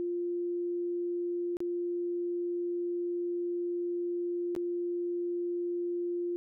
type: tone with dropouts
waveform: sine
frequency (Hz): 349.2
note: F4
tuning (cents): 0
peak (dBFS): -30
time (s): 0-6.36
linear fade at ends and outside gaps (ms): 0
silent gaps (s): 1.569-1.604 / 4.551-4.563
effects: none